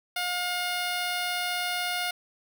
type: tone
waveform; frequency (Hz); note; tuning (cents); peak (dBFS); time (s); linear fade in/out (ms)
10% pulse; 714; F5; +38; -19; 0.16-2.11; 5
effects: none